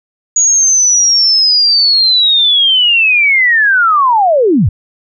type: linear sweep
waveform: sine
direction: down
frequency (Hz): 6760 to 70.5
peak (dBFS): -6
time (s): 0.36-4.69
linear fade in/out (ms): 5
effects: none